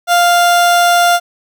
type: tone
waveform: 30% pulse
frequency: 698.5 Hz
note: F5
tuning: in tune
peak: -5 dBFS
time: 0.07-1.2 s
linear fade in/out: 50 ms
effects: none